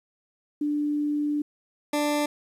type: tone pair in turn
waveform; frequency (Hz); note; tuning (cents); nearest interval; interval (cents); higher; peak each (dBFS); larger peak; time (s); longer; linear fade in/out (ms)
sine / 20% pulse; 294.9 / 294.9; D4 / D4; +7 / +7; unison; 0; neither; -23 / -18; second; 0.61-1.42 / 1.93-2.26; first; 5
effects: resampled to 32000 Hz + 10-bit